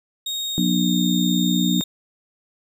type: tone with pitch glide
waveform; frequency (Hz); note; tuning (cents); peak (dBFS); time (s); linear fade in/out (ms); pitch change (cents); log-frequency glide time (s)
35% pulse; 3729 to 3678; A#7 to A#7; 0 to -24; -23; 0.26-1.84; 5; -24; 0.46-0.9
type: harmonic tone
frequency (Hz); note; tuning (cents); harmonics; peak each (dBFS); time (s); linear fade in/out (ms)
60; B1; -49; 3 / 4 / 5; -20 / -22 / -24; 0.58-1.81; 0
effects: none